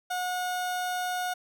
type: tone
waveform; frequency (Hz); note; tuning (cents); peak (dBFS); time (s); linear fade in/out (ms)
30% pulse; 726; F#5; -33; -26; 0.1-1.34; 10
effects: none